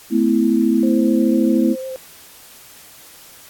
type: chord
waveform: sine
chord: A suspended second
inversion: none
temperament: equal with one note detuned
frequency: 220 / 253.4 / 329.6 Hz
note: A3 / B3 / E4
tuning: 0 / +45 / 0 cents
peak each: -17 dBFS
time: 0.1-1.76 s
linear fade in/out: 50 ms
type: tone with vibrato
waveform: sine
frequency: 523.3 Hz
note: C5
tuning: in tune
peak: -25 dBFS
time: 0.83-1.96 s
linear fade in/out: 0 ms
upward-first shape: sine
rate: 8 Hz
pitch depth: 15 cents each way
effects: white hiss -43 dBFS RMS until 3.49 s + AAC 64 kbps